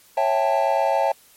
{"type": "chord", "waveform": "triangle", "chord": "A dominant seventh", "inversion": "first", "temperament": "just", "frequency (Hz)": [550, 660, 792, 880], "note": ["C#5", "E5", "G5", "A5"], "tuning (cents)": [-14, 2, 18, 0], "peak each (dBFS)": -21, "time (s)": [0.17, 1.12], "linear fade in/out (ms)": 5, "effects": ["white hiss -53 dBFS RMS until 1.36 s", "MP3 64 kbps"]}